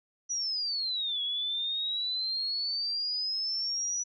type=exponential two-way sweep; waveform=sine; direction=down then up; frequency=5920 to 3337 to 5920 Hz; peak=-29 dBFS; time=0.29-4.04 s; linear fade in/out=20 ms; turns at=1.22 s; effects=none